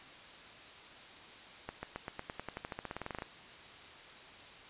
accelerating click train, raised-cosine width 0.5 ms, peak -24 dBFS, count 21, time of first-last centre 1.69-3.222 s, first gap 140 ms, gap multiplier 0.93, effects white hiss -52 dBFS RMS until 4.69 s + resampled to 8000 Hz

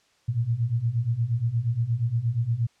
sine beating tone pair, 112.1 / 120.6 Hz, A2 / B2, +33 / -41 cents, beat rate 8.5 Hz, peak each -27 / -24 dBFS, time 0.28-2.67 s, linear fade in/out 10 ms, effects white hiss -64 dBFS RMS until 2.8 s + low-pass 6000 Hz 12 dB/octave

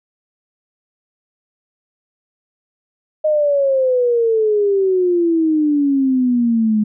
sine exponential sweep, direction down, 622.3 to 210 Hz, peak -12 dBFS, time 3.24-6.84 s, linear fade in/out 10 ms, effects none

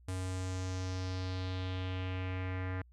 square tone with low-pass filter sweep, 92.7 Hz, F#2, 4 cents sharp, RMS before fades -37 dBFS, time 0.08-2.82 s, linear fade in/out 5 ms, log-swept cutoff 9400 to 1800 Hz, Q 2.7, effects added 60 Hz sine -57 dBFS peak until 2.92 s

